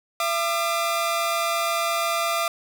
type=tone pair together; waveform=sawtooth; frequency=674.3 / 1200 Hz; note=E5 / D6; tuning=+39 / +37 cents; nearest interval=minor seventh; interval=998 cents; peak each=-21 dBFS; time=0.2-2.48 s; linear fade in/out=2 ms; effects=none